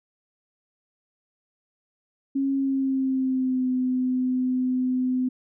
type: tone with pitch glide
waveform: sine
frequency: 272.9 to 254.6 Hz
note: C#4 to C4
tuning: -27 to -47 cents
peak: -21 dBFS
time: 2.35-5.29 s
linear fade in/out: 10 ms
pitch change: -120 cents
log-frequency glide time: 2.54-3.69 s
effects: none

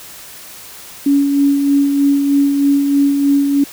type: tone with tremolo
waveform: sine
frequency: 281.5 Hz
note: C#4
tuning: 27 cents sharp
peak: -8 dBFS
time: 1.06-3.64 s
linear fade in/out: 5 ms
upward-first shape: sine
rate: 3.2 Hz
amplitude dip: 40%
effects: white hiss -35 dBFS RMS until 3.72 s

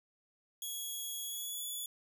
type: tone with pitch glide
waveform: 5% pulse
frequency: 3339 to 3429 Hz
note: G#7 to A7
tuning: +9 to -45 cents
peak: -31 dBFS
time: 0.62-1.86 s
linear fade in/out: 2 ms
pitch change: +46 cents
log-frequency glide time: 1.22-1.63 s
effects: none

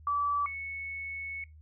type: tone pair in turn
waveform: sine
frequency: 1154 / 2208 Hz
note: D6 / C#7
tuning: -31 / -7 cents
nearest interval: major seventh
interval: 1124 cents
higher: second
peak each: -26 / -35 dBFS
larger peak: first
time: 0.07-0.46 / 0.46-1.44 s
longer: second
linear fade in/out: 2 ms
effects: noise-tail reverb RT60 0.2 s tail -22 dB re dry + added 77 Hz sine -50 dBFS peak until 1.61 s

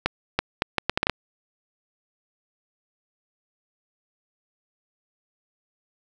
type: accelerating click train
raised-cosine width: 0.3 ms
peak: -4 dBFS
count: 9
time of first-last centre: 0.06-1.097 s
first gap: 330 ms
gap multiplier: 0.7
effects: 7-bit

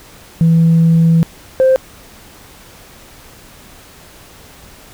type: tone pair in turn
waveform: sine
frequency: 164.81 / 523.2 Hz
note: E3 / C5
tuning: 0 / 0 cents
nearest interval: octave + minor sixth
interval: 2000 cents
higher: second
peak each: -5 / -5 dBFS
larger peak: neither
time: 0.41-1.23 / 1.6-1.76 s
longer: first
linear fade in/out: 0 ms
effects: tanh soft clip ceiling -4 dBFS + pink hiss -40 dBFS RMS until 4.93 s

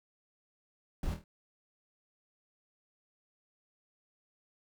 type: noise with echo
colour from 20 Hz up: brown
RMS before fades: -33 dBFS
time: 1.03-1.14 s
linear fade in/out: 2 ms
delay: 25 ms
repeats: 4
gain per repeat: -6 dB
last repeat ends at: 1.24 s
effects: none

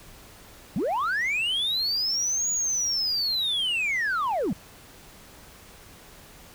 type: linear two-way sweep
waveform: sine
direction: up then down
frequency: 146.83 to 6870 to 146.83 Hz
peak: -21 dBFS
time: 0.76-4.53 s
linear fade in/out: 2 ms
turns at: 2.51 s
effects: tanh soft clip ceiling -22 dBFS + pink hiss -49 dBFS RMS until 6.54 s

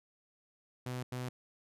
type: tone bursts at uneven times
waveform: sawtooth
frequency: 125.6 Hz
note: B2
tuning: 30 cents sharp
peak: -33 dBFS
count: 2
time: 0.86-1.03 / 1.12-1.29 s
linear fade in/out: 5 ms
effects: resampled to 32000 Hz

